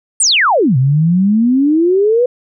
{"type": "exponential two-way sweep", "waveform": "sine", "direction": "down then up", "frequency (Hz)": [9290, 125.5, 506], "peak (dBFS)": -8, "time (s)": [0.2, 2.26], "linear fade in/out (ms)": 5, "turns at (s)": 0.77, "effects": []}